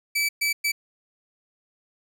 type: tone bursts at uneven times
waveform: sawtooth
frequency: 2306 Hz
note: D7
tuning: 32 cents flat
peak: -18 dBFS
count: 3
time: 0.15-0.29 / 0.41-0.53 / 0.64-0.72 s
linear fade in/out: 10 ms
effects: none